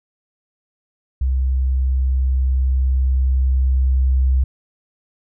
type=tone with level ramp; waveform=sine; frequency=65.1 Hz; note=C2; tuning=8 cents flat; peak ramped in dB=-15 to -12 dBFS; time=1.21-4.44 s; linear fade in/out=5 ms; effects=none